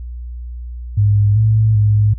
sine tone with pitch steps, 103.1 / 109.3 / 105.1 Hz, G#2 / A2 / G#2, -12 / -11 / +21 cents, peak -9 dBFS, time 0.97-2.14 s, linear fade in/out 10 ms, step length 390 ms, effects added 60 Hz sine -25 dBFS peak until 2.18 s

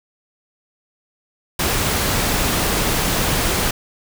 pink noise, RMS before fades -19 dBFS, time 1.59-3.71 s, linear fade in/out 5 ms, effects none

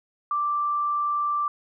sine tone, 1174.7 Hz, D6, in tune, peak -22 dBFS, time 0.31-1.48 s, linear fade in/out 2 ms, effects none

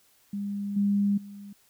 sine tone with level steps, 201.8 Hz, G#3, 49 cents flat, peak -29 / -21 / -40 dBFS, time 0.33-1.53 s, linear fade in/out 5 ms, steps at 0.76 / 1.17 s, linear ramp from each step 10 ms, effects white hiss -63 dBFS RMS until 1.69 s

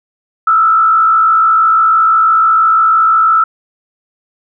sine tone with frequency modulation, 1318.5 Hz, E6, in tune, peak -6 dBFS, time 0.47-3.44 s, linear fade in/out 5 ms, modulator 57 Hz, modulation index 0.68, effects none

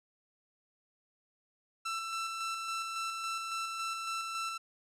sawtooth tone with tremolo, 1335 Hz, E6, 22 cents sharp, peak -30 dBFS, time 1.85-4.58 s, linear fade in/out 10 ms, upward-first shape square, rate 3.6 Hz, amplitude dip 30%, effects low-pass 9000 Hz 12 dB/octave

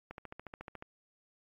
click train, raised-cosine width 0.5 ms, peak -29 dBFS, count 11, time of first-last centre 0.11-0.824 s, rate 14 Hz, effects AAC 48 kbps

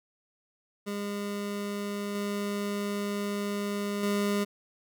25% pulse tone with level steps, 203.6 Hz, G#3, 34 cents flat, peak -28 / -26 / -22 dBFS, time 0.86-4.45 s, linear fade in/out 20 ms, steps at 2.15 / 4.03 s, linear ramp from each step 2 ms, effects none

